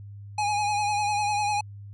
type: tone with vibrato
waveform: square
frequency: 830.6 Hz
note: G#5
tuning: in tune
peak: -24 dBFS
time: 0.38-1.61 s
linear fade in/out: 5 ms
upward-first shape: sine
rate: 10 Hz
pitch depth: 40 cents each way
effects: added 101 Hz sine -39 dBFS peak until 1.93 s + resampled to 22050 Hz